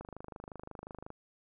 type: click train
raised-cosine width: 1 ms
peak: -30 dBFS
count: 29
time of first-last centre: 0.01-1.104 s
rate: 25.6 Hz
effects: none